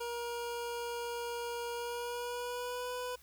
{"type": "tone with pitch glide", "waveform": "25% pulse", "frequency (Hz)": [474, 496.7], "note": ["A#4", "B4"], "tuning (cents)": [29, 10], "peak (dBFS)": -33, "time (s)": [0, 3.16], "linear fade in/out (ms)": 10, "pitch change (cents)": 81, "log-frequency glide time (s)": [1.74, 2.92], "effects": ["added 60 Hz sine -63 dBFS peak until 3.22 s", "white hiss -62 dBFS RMS until 3.22 s"]}